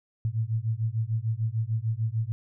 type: beating tone pair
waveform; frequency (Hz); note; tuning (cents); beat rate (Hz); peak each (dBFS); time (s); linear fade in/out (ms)
sine; 108.7 / 115.4; A2 / A#2; -21 / -17; 6.7; -28 / -28; 0.25-2.32; 0
effects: none